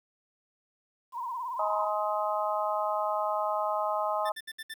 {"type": "tone with vibrato", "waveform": "sine", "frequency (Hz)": 983, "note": "B5", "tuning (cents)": -8, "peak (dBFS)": -32, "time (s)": [1.12, 1.9], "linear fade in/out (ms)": 50, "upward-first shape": "sine", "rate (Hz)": 18, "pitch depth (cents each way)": 110}
{"type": "harmonic tone", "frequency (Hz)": 210, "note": "G#3", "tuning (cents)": 19, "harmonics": [3, 4, 5, 6], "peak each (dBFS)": [-31, -32, -33, -34], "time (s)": [1.59, 4.32], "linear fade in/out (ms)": 5}
{"type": "tone bursts", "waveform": "25% pulse", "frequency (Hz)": 1776, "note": "A6", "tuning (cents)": 16, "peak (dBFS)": -33, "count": 5, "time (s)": [4.25, 4.741], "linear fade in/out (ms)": 10, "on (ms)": 47, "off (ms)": 64}
{"effects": ["10-bit"]}